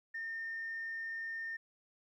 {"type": "tone", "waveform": "sine", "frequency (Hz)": 1817, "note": "A#6", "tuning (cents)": -45, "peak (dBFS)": -37, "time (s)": [0.14, 1.57], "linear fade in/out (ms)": 10, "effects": ["tanh soft clip ceiling -34 dBFS", "13-bit"]}